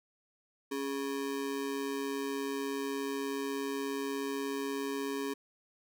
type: ring-modulated tone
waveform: square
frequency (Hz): 345.5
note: F4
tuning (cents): -19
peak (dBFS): -31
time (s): 0.71-5.34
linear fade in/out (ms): 10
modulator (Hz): 68.3
effects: none